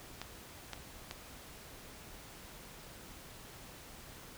clicks, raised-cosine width 0.2 ms, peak -23 dBFS, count 3, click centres 0.216 / 0.733 / 1.111 s, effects pink hiss -52 dBFS RMS until 4.37 s

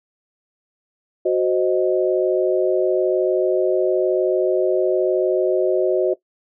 sine chord, C diminished, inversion second, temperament equal, 370 / 523.3 / 622.3 Hz, Gb4 / C5 / Eb5, 0 / 0 / 0 cents, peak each -17 / -22 / -21 dBFS, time 1.25-6.14 s, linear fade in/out 10 ms, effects noise-tail reverb RT60 0.1 s tail -17 dB re dry

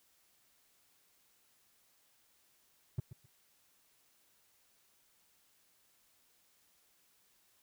triangle tone with echo, 123.47 Hz, B2, in tune, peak -28 dBFS, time 2.98-3 s, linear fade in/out 5 ms, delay 130 ms, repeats 2, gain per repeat -14 dB, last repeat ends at 3.26 s, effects white hiss -71 dBFS RMS until 7.62 s

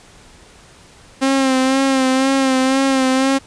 sawtooth tone with vibrato, 265.4 Hz, C4, 25 cents sharp, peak -9 dBFS, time 1.21-3.39 s, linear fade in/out 20 ms, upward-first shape sine, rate 2 Hz, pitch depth 38 cents each way, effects pink hiss -45 dBFS RMS until 3.46 s + resampled to 22050 Hz

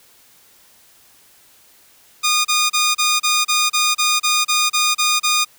10% pulse tone bursts, 1224 Hz, D#6, 29 cents flat, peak -6 dBFS, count 13, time 2.23-5.45 s, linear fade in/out 20 ms, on 220 ms, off 30 ms, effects white hiss -51 dBFS RMS until 5.58 s

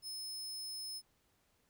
sawtooth tone, 5200 Hz, E8, 24 cents flat, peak -39 dBFS, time 0.02-1.02 s, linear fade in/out 50 ms, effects pink hiss -75 dBFS RMS until 1.69 s

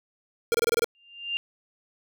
square tone bursts, 466.2 Hz, A#4, in tune, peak -21 dBFS, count 7, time 0.52-0.844 s, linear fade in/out 0 ms, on 24 ms, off 26 ms
sine tone with exponential growth, 2794 Hz, F7, in tune, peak -23 dBFS, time 0.95-1.37 s, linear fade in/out 0 ms, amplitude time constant 90 ms
effects none

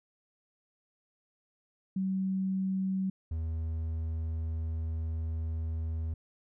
sine / triangle tone pair in turn, 190.3 / 80.57 Hz, F#3 / E2, +49 / -39 cents, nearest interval octave + minor third, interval 1488 cents, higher first, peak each -28 / -29 dBFS, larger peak first, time 1.96-3.1 / 3.31-6.14 s, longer second, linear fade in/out 5 ms, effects none

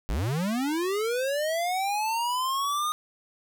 square linear sweep, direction up, 41.4 to 1238 Hz, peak -26 dBFS, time 0.09-2.92 s, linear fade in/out 0 ms, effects none

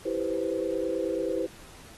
sine chord, C major seventh, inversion first, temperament equal, 329.6 / 392 / 493.9 / 523.3 Hz, E4 / G4 / B4 / C5, 0 / 0 / 0 / 0 cents, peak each -32 dBFS, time 0.05-1.47 s, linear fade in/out 10 ms, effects pink hiss -50 dBFS RMS until 1.97 s + AAC 32 kbps

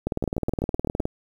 two click trains, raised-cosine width 2 ms, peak -14 / -11 dBFS, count 7 / 20, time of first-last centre 0.24-0.999 / 0.07-1.054 s, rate 7.9 / 19.3 Hz, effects 8-bit

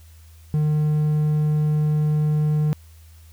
triangle tone, 151.7 Hz, D#3, 44 cents flat, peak -15 dBFS, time 0.54-2.73 s, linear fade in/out 0 ms, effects added 80 Hz sine -44 dBFS peak until 3.32 s + white hiss -56 dBFS RMS until 3.32 s

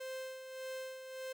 45% pulse tone with tremolo, 522 Hz, C5, 4 cents flat, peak -40 dBFS, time 0-1.33 s, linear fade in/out 10 ms, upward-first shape sine, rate 1.7 Hz, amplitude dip 55%, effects none

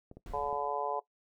clicks, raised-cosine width 2 ms, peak -34 dBFS, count 3, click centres 0.114 / 0.17 / 0.528 s
brown noise with exponential decay, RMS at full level -42 dBFS, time 0.26-0.95 s, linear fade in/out 2 ms, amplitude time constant 150 ms
harmonic tone, 143.7 Hz, D3, 37 cents flat, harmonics 3 / 4 / 5 / 6 / 7, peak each -38 / -38 / -38 / -38 / -38 dBFS, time 0.33-1 s, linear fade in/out 10 ms
effects noise-tail reverb RT60 0.1 s tail -17 dB re dry

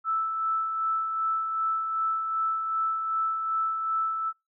sine tone with tremolo, 1317 Hz, E6, 2 cents flat, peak -23 dBFS, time 0.04-4.33 s, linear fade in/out 50 ms, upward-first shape sine, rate 2.6 Hz, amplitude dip 40%, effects noise-tail reverb RT60 0.2 s tail -26 dB re dry

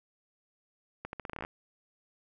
accelerating click train, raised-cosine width 0.5 ms, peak -23 dBFS, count 12, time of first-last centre 1.05-1.449 s, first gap 81 ms, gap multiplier 0.82, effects none

